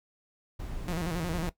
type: noise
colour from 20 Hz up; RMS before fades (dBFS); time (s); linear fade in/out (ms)
brown; -37; 0.59-1.5; 10
type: tone with vibrato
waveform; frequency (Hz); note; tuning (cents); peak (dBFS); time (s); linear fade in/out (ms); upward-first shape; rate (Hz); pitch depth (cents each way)
sawtooth; 169.2; E3; +45; -27; 0.88-1.49; 0; square; 11; 94
effects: noise-tail reverb RT60 0.1 s tail -17 dB re dry